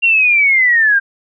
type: linear sweep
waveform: sine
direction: down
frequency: 2776 to 1568 Hz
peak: -8 dBFS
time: 0.02-1 s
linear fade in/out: 20 ms
effects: none